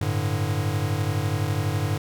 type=chord; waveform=square; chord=G suspended second; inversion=none; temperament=equal; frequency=98 / 110 / 146.83 Hz; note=G2 / A2 / D3; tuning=0 / 0 / 0 cents; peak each=-27 / -28 / -29 dBFS; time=0.01-1.98 s; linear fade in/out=5 ms; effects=none